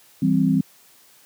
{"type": "chord", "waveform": "sine", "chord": "C major", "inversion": "first", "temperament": "equal", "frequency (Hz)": [164.81, 196, 261.6], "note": ["E3", "G3", "C4"], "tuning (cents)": [0, 0, 0], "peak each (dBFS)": [-20, -20, -19], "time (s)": [0.22, 0.61], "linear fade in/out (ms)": 5, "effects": ["white hiss -53 dBFS RMS until 1.25 s", "high-pass 100 Hz 12 dB/octave"]}